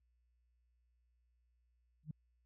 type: tone with exponential growth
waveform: sine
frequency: 153.2 Hz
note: D#3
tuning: 27 cents flat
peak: -37 dBFS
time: 2.03-2.11 s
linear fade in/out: 5 ms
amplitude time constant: 17 ms
effects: added 60 Hz sine -70 dBFS peak until 2.45 s + high-pass 60 Hz 12 dB/octave